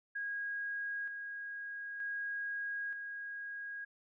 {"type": "tone with tremolo", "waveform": "sine", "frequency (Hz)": 1640, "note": "G#6", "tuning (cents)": -22, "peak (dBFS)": -36, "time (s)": [0.15, 3.85], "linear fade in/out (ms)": 10, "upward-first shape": "square", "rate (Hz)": 0.54, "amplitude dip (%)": 40, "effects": []}